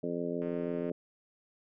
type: harmonic tone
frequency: 86 Hz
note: F2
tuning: 26 cents flat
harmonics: 2 / 3 / 4 / 5 / 6 / 7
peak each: -40 / -37 / -39 / -37 / -43 / -40 dBFS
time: 0.03-0.92 s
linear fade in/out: 5 ms
type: click train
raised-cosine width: 0.5 ms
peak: -37 dBFS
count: 74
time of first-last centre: 0.42-0.897 s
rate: 153 Hz
effects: none